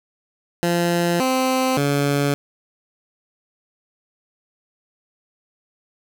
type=tone with pitch steps; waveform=15% pulse; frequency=172.5 / 259.7 / 142.4 Hz; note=F3 / C4 / C#3; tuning=-21 / -13 / +47 cents; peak=-11 dBFS; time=0.63-2.34 s; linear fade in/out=0 ms; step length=570 ms; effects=none